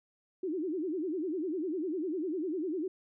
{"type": "tone with vibrato", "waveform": "sine", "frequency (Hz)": 338.6, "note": "E4", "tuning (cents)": 46, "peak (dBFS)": -31, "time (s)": [0.43, 2.88], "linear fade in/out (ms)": 5, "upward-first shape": "sine", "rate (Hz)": 10, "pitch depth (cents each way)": 230, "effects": []}